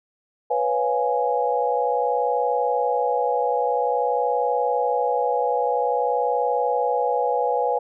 sine chord, C# dominant seventh, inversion third, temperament equal, 493.9 / 554.4 / 698.5 / 830.6 Hz, B4 / C#5 / E#5 / G#5, 0 / 0 / 0 / 0 cents, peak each -23 / -27 / -27 / -23 dBFS, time 0.5-7.79 s, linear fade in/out 10 ms, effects none

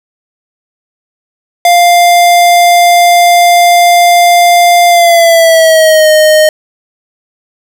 square tone with pitch glide, 698.5 to 618.7 Hz, F5 to D#5, 0 to -10 cents, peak -3 dBFS, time 1.65-6.49 s, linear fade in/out 2 ms, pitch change -210 cents, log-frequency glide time 4.88-6.09 s, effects none

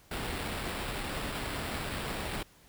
pink noise with sample-and-hold, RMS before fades -36 dBFS, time 0.11-2.43 s, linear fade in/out 5 ms, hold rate 6300 Hz, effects pink hiss -60 dBFS RMS until 2.68 s

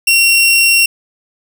sawtooth tone, 2738 Hz, F7, 35 cents flat, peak -4 dBFS, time 0.07-0.86 s, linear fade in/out 5 ms, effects none

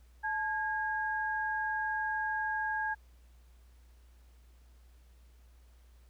sine tone pair together, 866.8 / 1634 Hz, A5 / G#6, -26 / -29 cents, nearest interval major seventh, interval 1097 cents, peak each -34 / -33 dBFS, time 0.23-2.95 s, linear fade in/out 20 ms, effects added 60 Hz sine -56 dBFS peak until 6.09 s + pink hiss -70 dBFS RMS until 6.09 s

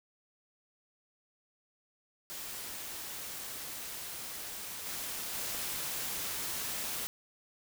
white noise with level steps, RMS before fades -42 / -39 / -37 dBFS, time 2.3-7.07 s, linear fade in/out 0 ms, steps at 4.85 / 5.33 s, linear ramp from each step 10 ms, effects none

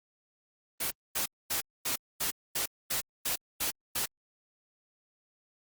white noise bursts, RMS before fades -31 dBFS, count 10, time 0.8-4.06 s, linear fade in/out 10 ms, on 110 ms, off 240 ms, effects Opus 32 kbps

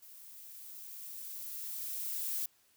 violet noise with level ramp, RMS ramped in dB -54 to -35 dBFS, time 0.02-2.46 s, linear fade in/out 5 ms, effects white hiss -69 dBFS RMS until 2.76 s

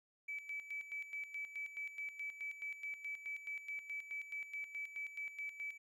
triangle tone with tremolo, 2300 Hz, D7, 37 cents flat, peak -37 dBFS, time 0.28-5.78 s, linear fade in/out 10 ms, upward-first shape square, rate 4.7 Hz, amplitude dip 75%, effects tanh soft clip ceiling -38 dBFS

